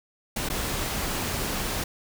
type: noise with dropouts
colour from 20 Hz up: pink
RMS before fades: -29 dBFS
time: 0.36-1.84 s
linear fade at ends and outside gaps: 5 ms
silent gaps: 0.489-0.499 s
effects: none